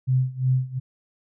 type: tone with tremolo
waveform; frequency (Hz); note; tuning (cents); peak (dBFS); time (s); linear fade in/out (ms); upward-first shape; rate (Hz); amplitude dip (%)
sine; 129.2; C3; -21; -16; 0.07-0.8; 20; sine; 2.8; 90
effects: none